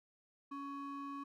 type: ring-modulated tone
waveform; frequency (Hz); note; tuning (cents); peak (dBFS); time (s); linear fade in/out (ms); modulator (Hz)
triangle; 698.5; F5; 0; -37; 0.51-1.24; 10; 418
effects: none